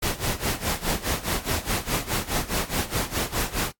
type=noise with tremolo; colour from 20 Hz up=pink; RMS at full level=-24 dBFS; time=0.02-3.72 s; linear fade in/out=10 ms; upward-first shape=sine; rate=4.8 Hz; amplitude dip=85%; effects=noise-tail reverb RT60 0.1 s tail -19 dB re dry + AAC 64 kbps